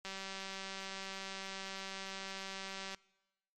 click train, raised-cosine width 0.2 ms, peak -26 dBFS, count 560, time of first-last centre 0.05-2.946 s, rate 193 Hz, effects noise-tail reverb RT60 1.0 s tail -23 dB re dry + MP3 64 kbps

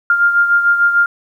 sine beating tone pair, 1400 / 1406.7 Hz, F6 / F6, +4 / +12 cents, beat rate 6.7 Hz, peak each -10 / -18 dBFS, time 0.1-1.06 s, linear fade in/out 2 ms, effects 8-bit

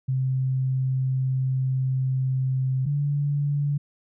sine tone pair in turn, 131 / 143.99 Hz, C3 / D3, +2 / -34 cents, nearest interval major second, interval 164 cents, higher second, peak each -21 dBFS, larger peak neither, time 0.08-2.86 / 2.86-3.78 s, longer first, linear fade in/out 10 ms, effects none

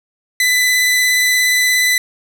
sawtooth tone with vibrato, 2000 Hz, B6, 21 cents sharp, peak -8 dBFS, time 0.4-1.98 s, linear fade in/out 2 ms, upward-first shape triangle, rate 17 Hz, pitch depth 14 cents each way, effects none

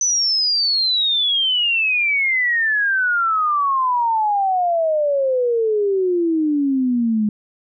sine exponential sweep, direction down, 6090 to 207.7 Hz, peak -15 dBFS, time 0.01-7.29 s, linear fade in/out 2 ms, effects none

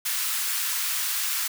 white high-pass noise, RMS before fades -27 dBFS, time 0.05-1.48 s, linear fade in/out 10 ms, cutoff 1100 Hz, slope 24 dB/octave, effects none

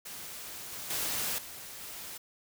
white noise with level steps, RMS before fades -43 / -41 / -33 / -45 / -43 dBFS, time 0.05-2.18 s, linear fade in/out 10 ms, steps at 0.72 / 0.9 / 1.38 / 1.81 s, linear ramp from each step 5 ms, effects none

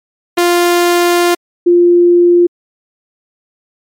sawtooth / sine tone pair in turn, 349.2 / 349.2 Hz, F4 / F4, 0 / 0 cents, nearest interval unison, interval 0 cents, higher neither, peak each -4 dBFS, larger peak neither, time 0.37-1.35 / 1.66-2.47 s, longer first, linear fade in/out 10 ms, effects MP3 64 kbps

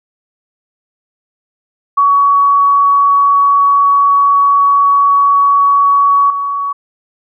sine tone with level steps, 1126 Hz, C#6, 27 cents sharp, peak -6 / -14 dBFS, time 1.97-6.73 s, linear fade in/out 10 ms, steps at 6.3 s, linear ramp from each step 2 ms, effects none

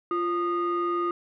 sine tone pair together, 346.6 / 1230 Hz, F4 / D#6, -13 / -20 cents, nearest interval octave + minor seventh, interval 2193 cents, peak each -25 dBFS, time 0.11-1.11 s, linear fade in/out 2 ms, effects tanh soft clip ceiling -20 dBFS

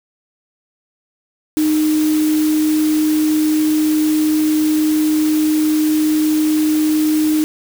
sine tone in noise, 308.2 Hz, D#4, 16 cents flat, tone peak -12 dBFS, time 1.57-7.44 s, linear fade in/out 0 ms, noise white, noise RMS -28 dBFS, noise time 1.57-7.44 s, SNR +13 dB, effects none

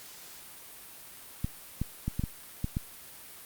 clicks, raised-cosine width 5 ms, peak -17 dBFS, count 7, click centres 1.445 / 1.816 / 2.08 / 2.195 / 2.238 / 2.644 / 2.769 s, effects white hiss -48 dBFS RMS until 3.45 s + Opus 48 kbps

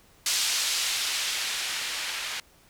violet noise with low-pass filter sweep, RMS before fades -29 dBFS, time 0.26-2.4 s, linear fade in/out 2 ms, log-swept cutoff 4600 to 2300 Hz, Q 0.84, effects pink hiss -58 dBFS RMS until 2.69 s

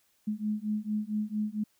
sine beating tone pair, 210 / 214.4 Hz, G#3 / A3, +19 / -45 cents, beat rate 4.4 Hz, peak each -32 / -32 dBFS, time 0.27-1.64 s, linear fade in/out 10 ms, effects white hiss -70 dBFS RMS until 1.79 s

